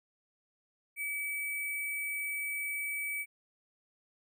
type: tone with sample-and-hold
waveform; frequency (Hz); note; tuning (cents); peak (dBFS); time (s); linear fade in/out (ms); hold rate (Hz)
sine; 2289; D7; -45; -33; 0.96-3.26; 50; 11025
effects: none